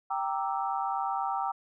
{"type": "chord", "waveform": "sine", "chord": "E half-diminished seventh", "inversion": "first", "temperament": "equal", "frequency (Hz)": [784, 932.3, 1174.7, 1318.5], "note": ["G5", "Bb5", "D6", "E6"], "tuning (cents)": [0, 0, 0, 0], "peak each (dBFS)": [-31, -34, -36, -36], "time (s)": [0.1, 1.52], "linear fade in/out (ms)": 10, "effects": []}